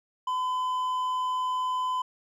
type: tone with hard clipping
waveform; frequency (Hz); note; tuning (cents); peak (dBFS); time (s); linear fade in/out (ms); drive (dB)
triangle; 1013; B5; +44; -27; 0.27-2.02; 5; 7
effects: none